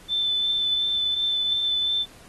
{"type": "tone with vibrato", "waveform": "sine", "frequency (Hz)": 3528, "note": "A7", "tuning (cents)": 4, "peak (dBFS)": -21, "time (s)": [0.08, 2.06], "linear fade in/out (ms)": 50, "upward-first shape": "sine", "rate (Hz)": 2.8, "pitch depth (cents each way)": 11, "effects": ["pink hiss -50 dBFS RMS until 2.28 s", "AAC 32 kbps"]}